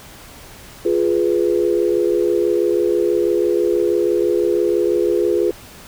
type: chord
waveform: sine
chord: F diminished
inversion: none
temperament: equal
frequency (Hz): 349.2 / 415.3 / 493.9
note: F4 / Ab4 / Cb5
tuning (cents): 0 / 0 / 0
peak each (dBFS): -17 / -18 / -21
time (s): 0.85-5.51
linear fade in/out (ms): 5
effects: pink hiss -40 dBFS RMS until 5.87 s